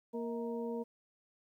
harmonic tone with a mistuned harmonic, 233.4 Hz, A#3, 2 cents sharp, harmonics 1 / 2 / 3 / 4, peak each -39 / -38 / -49 / -48 dBFS, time 0.13-0.84 s, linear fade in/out 20 ms, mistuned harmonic 3, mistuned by -150 cents, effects 12-bit

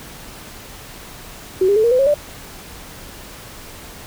sine tone with pitch steps, 374.8 / 404 / 435.5 / 469.5 / 506.1 / 545.6 / 588.1 Hz, F#4 / G#4 / A4 / A#4 / B4 / C#5 / D5, +22 / -48 / -18 / +12 / +42 / -28 / +2 cents, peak -11 dBFS, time 1.61-2.142 s, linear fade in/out 5 ms, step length 76 ms, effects pink hiss -37 dBFS RMS until 4.06 s

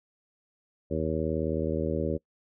harmonic tone, 79.1 Hz, D#2, 29 cents sharp, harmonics 1 / 2 / 3 / 4 / 5 / 6 / 7, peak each -34 / -34 / -34 / -34 / -34 / -34 / -34 dBFS, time 0.9-2.18 s, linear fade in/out 20 ms, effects noise-tail reverb RT60 0.1 s tail -24 dB re dry

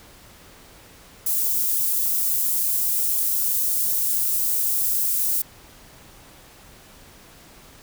white high-pass noise, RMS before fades -22 dBFS, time 1.26-5.42 s, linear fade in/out 5 ms, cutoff 11000 Hz, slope 12 dB/octave, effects pink hiss -48 dBFS RMS until 7.82 s

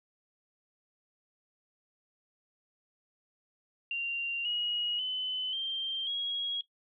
sine tone with pitch steps, 2772 / 2896 / 3026 / 3162 / 3304 Hz, F7 / F#7 / F#7 / G7 / G#7, -14 / -38 / +38 / +14 / -10 cents, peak -30 dBFS, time 3.91-6.61 s, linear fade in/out 2 ms, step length 540 ms, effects noise-tail reverb RT60 0.1 s tail -17 dB re dry

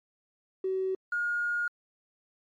triangle tone pair in turn, 378.4 / 1428.6 Hz, F#4 / F6, +39 / +39 cents, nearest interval octave + major seventh, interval 2300 cents, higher second, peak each -23 dBFS, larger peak neither, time 0.64-0.95 / 1.12-1.68 s, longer second, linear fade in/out 5 ms, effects tanh soft clip ceiling -25 dBFS + MP3 48 kbps

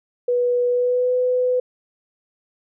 sine tone with pitch glide, 489.2 to 501.2 Hz, B4 to B4, -16 to +25 cents, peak -16 dBFS, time 0.28-1.6 s, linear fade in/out 5 ms, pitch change +41 cents, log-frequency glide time 0.68-1.14 s, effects none

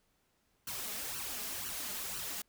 white noise with flanger, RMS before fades -40 dBFS, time 0.67-2.42 s, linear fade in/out 5 ms, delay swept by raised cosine 0.68 to 4.88 ms, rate 2 Hz, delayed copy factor +0.8, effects pink hiss -75 dBFS RMS until 2.48 s

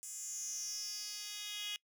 10% pulse tone with high-pass filter sweep, 415.3 Hz, G#4, in tune, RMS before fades -43 dBFS, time 0.03-1.76 s, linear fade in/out 0 ms, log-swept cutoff 8100 to 3200 Hz, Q 5.5, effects noise-tail reverb RT60 0.1 s tail -23 dB re dry

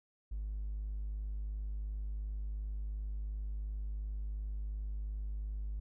triangle tone, 51.4 Hz, G#1, 17 cents flat, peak -33 dBFS, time 0.31-5.8 s, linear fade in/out 10 ms, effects tanh soft clip ceiling -32 dBFS

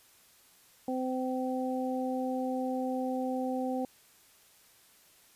harmonic tone, 257.1 Hz, C4, 30 cents flat, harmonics 1 / 2 / 3, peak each -32 / -35 / -37 dBFS, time 0.88-3.85 s, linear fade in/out 2 ms, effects white hiss -61 dBFS RMS until 5.35 s + resampled to 32000 Hz

